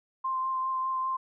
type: tone with vibrato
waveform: sine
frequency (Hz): 1046.5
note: C6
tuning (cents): 0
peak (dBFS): -27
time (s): 0.24-1.17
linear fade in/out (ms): 10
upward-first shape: triangle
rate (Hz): 5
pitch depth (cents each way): 15
effects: none